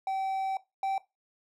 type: tone pair in turn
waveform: triangle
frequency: 770 / 775.8 Hz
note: G5 / G5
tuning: -31 / -18 cents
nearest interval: unison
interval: 13 cents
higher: second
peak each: -26 / -25 dBFS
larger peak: second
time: 0.07-0.57 / 0.83-0.98 s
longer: first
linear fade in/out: 2 ms
effects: noise-tail reverb RT60 0.2 s tail -17 dB re dry